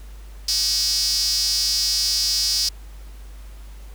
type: tone with high-pass filter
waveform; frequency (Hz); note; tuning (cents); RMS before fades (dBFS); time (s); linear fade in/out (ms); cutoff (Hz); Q
square; 171.8; F3; -28; -21; 0.48-2.69; 5; 5000; 7.6
effects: added 50 Hz sine -36 dBFS peak until 3.94 s + pink hiss -51 dBFS RMS until 3.94 s